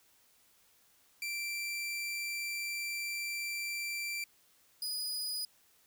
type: tone pair in turn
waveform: sawtooth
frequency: 2349 / 4957 Hz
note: D7 / D#8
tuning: 0 / -7 cents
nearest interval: octave + minor second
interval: 1293 cents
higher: second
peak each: -32 / -32 dBFS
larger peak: neither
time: 1.22-4.24 / 4.82-5.45 s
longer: first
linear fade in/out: 2 ms
effects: white hiss -67 dBFS RMS until 5.86 s